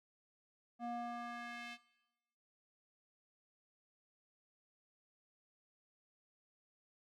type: tone with band-pass filter sweep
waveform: square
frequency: 237.8 Hz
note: A#3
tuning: 35 cents sharp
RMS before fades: -45 dBFS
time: 0.79-1.78 s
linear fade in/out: 50 ms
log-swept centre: 580 to 2700 Hz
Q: 1.6
effects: noise-tail reverb RT60 1.0 s tail -19 dB re dry